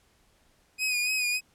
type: tone with vibrato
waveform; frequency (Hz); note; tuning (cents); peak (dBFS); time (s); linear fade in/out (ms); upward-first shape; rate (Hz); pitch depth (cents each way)
sawtooth; 2489; D#7; 0; -22; 0.78-1.41; 50; sine; 3.5; 42
effects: pink hiss -65 dBFS RMS until 1.54 s + low-pass 12000 Hz 12 dB/octave